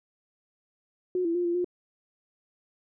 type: tone with pitch steps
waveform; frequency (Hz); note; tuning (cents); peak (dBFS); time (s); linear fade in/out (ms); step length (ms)
sine; 363.7 / 335.3 / 352.6 / 344.3 / 355.9; F#4 / E4 / F4 / F4 / F4; -30 / +30 / +17 / -25 / +33; -24; 1.15-1.645; 2; 99
effects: none